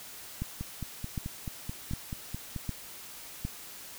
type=two click trains; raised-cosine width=5 ms; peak=-20 / -23 dBFS; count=5 / 10; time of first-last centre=0.42-3.45 / 0.61-2.562 s; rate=1.32 / 4.61 Hz; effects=white hiss -46 dBFS RMS until 3.98 s